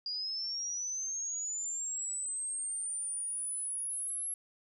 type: linear sweep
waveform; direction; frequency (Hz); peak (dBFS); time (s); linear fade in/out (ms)
sine; up; 4812 to 11175; -34; 0.06-4.34; 2
effects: none